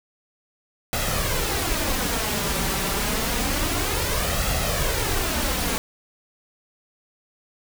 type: noise with flanger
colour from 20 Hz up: pink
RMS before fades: -24 dBFS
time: 0.93-5.78 s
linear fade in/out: 0 ms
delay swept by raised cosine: 1.5 to 5.2 ms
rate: 0.28 Hz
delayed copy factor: +0.55
effects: none